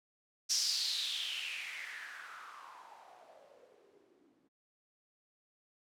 violet noise with low-pass filter sweep, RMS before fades -41 dBFS, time 0.49-4.49 s, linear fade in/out 20 ms, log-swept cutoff 5700 to 260 Hz, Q 5.8, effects none

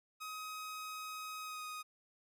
sawtooth tone with pitch glide, 1263 to 1247.1 Hz, D#6 to D#6, +26 to +4 cents, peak -39 dBFS, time 0.2-1.83 s, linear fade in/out 20 ms, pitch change -22 cents, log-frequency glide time 1.42-1.63 s, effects none

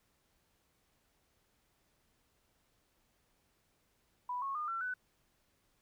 sine tone with pitch steps, 987.8 / 1096 / 1216.1 / 1349.4 / 1497.2 Hz, B5 / C#6 / D#6 / E6 / F#6, 0 / -20 / -40 / +40 / +20 cents, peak -35 dBFS, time 4.29-4.94 s, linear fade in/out 5 ms, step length 130 ms, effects pink hiss -75 dBFS RMS until 5.81 s

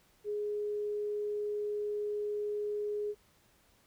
sine tone, 416.5 Hz, G#4, 5 cents sharp, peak -32 dBFS, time 0.24-3.15 s, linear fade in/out 50 ms, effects pink hiss -67 dBFS RMS until 3.86 s

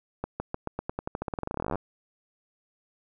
accelerating click train, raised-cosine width 1 ms, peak -16 dBFS, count 29, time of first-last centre 0.24-1.756 s, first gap 160 ms, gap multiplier 0.9, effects none

